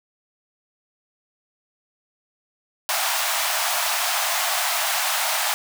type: high-pass noise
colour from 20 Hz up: pink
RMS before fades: -23 dBFS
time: 2.89-5.54 s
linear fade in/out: 0 ms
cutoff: 630 Hz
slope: 96 dB/octave
effects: none